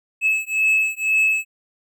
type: beating tone pair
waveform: triangle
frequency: 2594 / 2596 Hz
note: E7 / E7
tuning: -28 / -27 cents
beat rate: 2 Hz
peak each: -18 dBFS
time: 0.21-1.45 s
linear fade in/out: 50 ms
effects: none